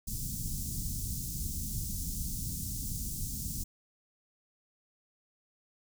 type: band-stop noise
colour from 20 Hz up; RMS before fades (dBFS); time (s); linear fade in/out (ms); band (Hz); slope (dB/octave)
pink; -36; 0.07-3.64; 10; 210 to 5900; 24
effects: none